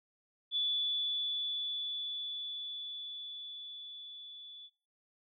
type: tone with level ramp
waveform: sine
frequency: 3454 Hz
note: A7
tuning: 33 cents flat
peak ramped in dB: -29 to -48 dBFS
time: 0.51-4.7 s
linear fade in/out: 50 ms
effects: noise-tail reverb RT60 0.7 s tail -26 dB re dry